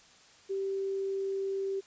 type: tone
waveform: sine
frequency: 389.5 Hz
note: G4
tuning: 11 cents flat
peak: -30 dBFS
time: 0.49-1.81 s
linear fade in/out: 20 ms
effects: white hiss -58 dBFS RMS until 1.86 s + resampled to 16000 Hz